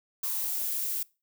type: noise with high-pass filter sweep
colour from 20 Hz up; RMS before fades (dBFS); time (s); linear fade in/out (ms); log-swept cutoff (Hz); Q
violet; -31; 0.23-1.03; 5; 1100 to 360; 9.3
effects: noise-tail reverb RT60 0.3 s tail -23 dB re dry